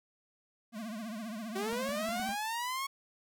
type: tone with vibrato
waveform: square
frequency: 220 Hz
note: A3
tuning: in tune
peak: -39 dBFS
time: 0.72-2.36 s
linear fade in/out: 50 ms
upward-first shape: triangle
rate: 15 Hz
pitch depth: 150 cents each way
type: linear sweep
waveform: sawtooth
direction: up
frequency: 370 to 1108.7 Hz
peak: -30 dBFS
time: 1.55-2.87 s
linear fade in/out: 10 ms
type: clicks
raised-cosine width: 3 ms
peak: -38 dBFS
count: 5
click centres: 1.728 / 1.891 / 2.089 / 2.197 / 2.291 s
effects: none